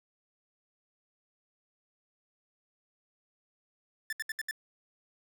45% pulse tone bursts, 1760 Hz, A6, in tune, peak -32 dBFS, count 5, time 4.1-4.511 s, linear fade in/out 2 ms, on 27 ms, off 69 ms, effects none

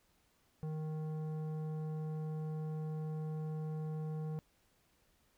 sine tone with tanh clipping, 155.56 Hz, D#3, in tune, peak -39 dBFS, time 0.63-4.39 s, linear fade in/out 0 ms, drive 12 dB, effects pink hiss -73 dBFS RMS until 5.37 s

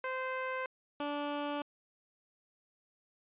15% pulse tone pair in turn, 518 / 290.7 Hz, C5 / D4, -17 / -18 cents, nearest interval minor seventh, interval 1001 cents, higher first, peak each -28 dBFS, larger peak neither, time 0.04-0.66 / 1-1.62 s, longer neither, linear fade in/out 2 ms, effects resampled to 8000 Hz

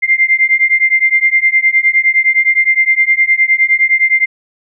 sine beating tone pair, 2093 / 2102.7 Hz, C7 / C7, 0 / +8 cents, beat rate 9.7 Hz, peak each -11 dBFS, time 0.02-4.26 s, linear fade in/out 20 ms, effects none

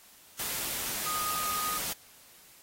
sine tone in noise, 1240 Hz, D#6, 6 cents flat, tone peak -32 dBFS, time 1.06-1.78 s, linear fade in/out 5 ms, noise white, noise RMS -34 dBFS, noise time 0.39-1.93 s, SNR -1 dB, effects white hiss -56 dBFS RMS until 2.62 s + AAC 48 kbps

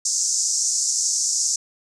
white band-pass noise, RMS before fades -22 dBFS, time 0.05-1.56 s, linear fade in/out 5 ms, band 5500 to 7600 Hz, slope 48 dB/octave, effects none

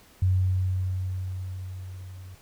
sine tone with level ramp, 92.9 Hz, F#2, 7 cents sharp, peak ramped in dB -18 to -40 dBFS, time 0.22-2.35 s, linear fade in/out 5 ms, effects pink hiss -55 dBFS RMS until 2.41 s

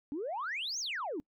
sine exponential two-way sweep, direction up then down, 267.8 to 6740 to 267.8 Hz, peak -33 dBFS, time 0.12-1.2 s, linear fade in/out 0 ms, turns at 0.79 s, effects noise-tail reverb RT60 0.1 s tail -26 dB re dry + tanh soft clip ceiling -30 dBFS

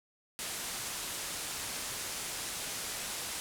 white low-pass noise, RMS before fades -39 dBFS, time 0.39-3.4 s, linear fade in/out 0 ms, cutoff 11000 Hz, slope 24 dB/octave, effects none

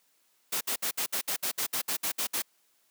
white noise bursts, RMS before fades -30 dBFS, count 13, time 0.52-2.422 s, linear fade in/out 10 ms, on 90 ms, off 61 ms, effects white hiss -69 dBFS RMS until 2.9 s + high-pass 200 Hz 12 dB/octave

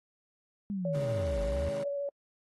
sine linear two-way sweep, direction down then up, 207.7 to 48.11 to 82.3 Hz, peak -31 dBFS, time 0.7-1.69 s, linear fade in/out 0 ms, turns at 1.42 s
sine tone with vibrato, 566 Hz, C#5, 36 cents sharp, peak -31 dBFS, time 0.85-2.09 s, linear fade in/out 2 ms, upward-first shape sine, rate 13 Hz, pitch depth 11 cents each way
25% pulse chord, Ab major, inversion first, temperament equal with one note detuned, 130.81 / 158.19 / 207.7 Hz, C3 / Eb3 / Ab3, 0 / +29 / 0 cents, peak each -41 / -40 / -39 dBFS, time 0.94-1.84 s, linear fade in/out 10 ms
effects AAC 32 kbps

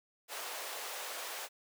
pink high-pass noise, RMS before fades -42 dBFS, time 0.28-1.49 s, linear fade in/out 50 ms, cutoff 510 Hz, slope 24 dB/octave, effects none

